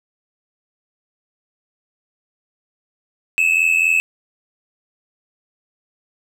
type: tone pair together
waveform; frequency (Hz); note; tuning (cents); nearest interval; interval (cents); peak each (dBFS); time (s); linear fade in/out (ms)
triangle; 2553 / 2637; D#7 / E7; +44 / 0; minor second; 56; -15 / -14; 3.38-4; 0
effects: none